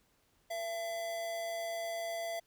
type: tone with amplitude modulation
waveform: square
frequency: 673 Hz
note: E5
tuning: 36 cents sharp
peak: -35 dBFS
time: 0.5-2.4 s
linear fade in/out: 10 ms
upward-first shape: sine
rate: 198 Hz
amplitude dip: 35%
effects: pink hiss -72 dBFS RMS until 2.46 s